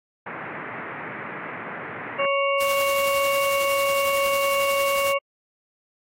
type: band-pass noise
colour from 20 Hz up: white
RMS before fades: -34 dBFS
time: 0.26-2.26 s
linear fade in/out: 5 ms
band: 110 to 2200 Hz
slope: 48 dB/octave
type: harmonic tone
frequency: 556 Hz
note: C#5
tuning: 5 cents sharp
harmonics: 1 / 2 / 4 / 5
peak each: -22 / -25 / -28 / -29 dBFS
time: 2.18-5.19 s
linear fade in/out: 20 ms
type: noise with tremolo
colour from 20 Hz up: white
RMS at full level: -31 dBFS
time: 2.6-5.13 s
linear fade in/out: 10 ms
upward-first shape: triangle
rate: 11 Hz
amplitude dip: 45%
effects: AAC 48 kbps